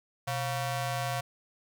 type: ring-modulated tone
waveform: sawtooth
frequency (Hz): 415.5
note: G#4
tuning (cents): +1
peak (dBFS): -23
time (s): 0.27-1.21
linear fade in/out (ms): 10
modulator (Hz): 290
effects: none